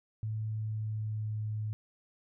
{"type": "tone with pitch glide", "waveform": "sine", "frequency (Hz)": [109, 107.44], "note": ["A2", "A2"], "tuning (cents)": [-16, -41], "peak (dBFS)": -32, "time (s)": [0.23, 1.73], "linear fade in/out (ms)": 0, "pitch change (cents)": -25, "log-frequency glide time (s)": [0.44, 1.38], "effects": []}